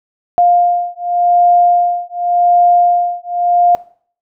sine beating tone pair, 703 / 703.88 Hz, F5 / F5, +11 / +13 cents, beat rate 0.88 Hz, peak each -12 dBFS, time 0.38-3.75 s, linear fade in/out 0 ms, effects noise-tail reverb RT60 0.5 s tail -19 dB re dry

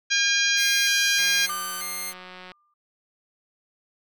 harmonic tone, 809 Hz, G#5, 46 cents flat, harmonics 2 / 3 / 4 / 5 / 6 / 7 / 8, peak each -24 / -26 / -27 / -28 / -29 / -29 / -30 dBFS, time 0.1-1.47 s, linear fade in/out 20 ms
5% pulse tone with vibrato, 1795 Hz, A6, 34 cents sharp, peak -20 dBFS, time 0.56-2.14 s, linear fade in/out 50 ms, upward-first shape square, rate 1.6 Hz, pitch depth 280 cents each way
click train, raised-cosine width 0.3 ms, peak -26 dBFS, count 244, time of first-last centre 1.19-2.518 s, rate 183 Hz
sine tone with exponential decay, 1196 Hz, D6, 31 cents sharp, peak -27 dBFS, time 1.49-2.74 s, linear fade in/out 5 ms, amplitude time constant 270 ms
effects none

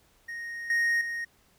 triangle tone with level steps, 1864.7 Hz, A#6, in tune, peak -33 / -21 / -29 dBFS, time 0.28-1.25 s, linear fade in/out 10 ms, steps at 0.7 / 1.01 s, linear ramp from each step 2 ms, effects pink hiss -64 dBFS RMS until 1.58 s

